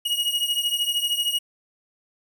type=beating tone pair; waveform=45% pulse; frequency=2884 / 2897 Hz; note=F#7 / F#7; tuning=-45 / -37 cents; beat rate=13 Hz; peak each=-24 / -25 dBFS; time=0.05-1.39 s; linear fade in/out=10 ms; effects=none